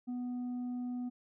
triangle tone with tanh clipping, 246.9 Hz, B3, in tune, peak -36 dBFS, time 0.07-1.1 s, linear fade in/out 20 ms, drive 8 dB, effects none

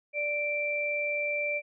sine tone pair together, 587.2 / 2349 Hz, D5 / D7, 0 / 0 cents, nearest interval 2 octaves, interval 2400 cents, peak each -32 / -29 dBFS, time 0.13-1.62 s, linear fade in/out 50 ms, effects none

